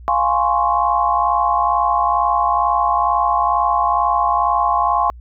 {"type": "chord", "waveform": "sine", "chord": "Db major seventh", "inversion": "first", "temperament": "equal", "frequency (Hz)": [698.5, 830.6, 1046.5, 1108.7], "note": ["F5", "Ab5", "C6", "Db6"], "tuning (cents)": [0, 0, 0, 0], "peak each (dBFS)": [-20, -19, -18, -20], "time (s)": [0.08, 5.1], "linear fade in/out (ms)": 0, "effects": ["added 60 Hz sine -35 dBFS peak until 5.2 s"]}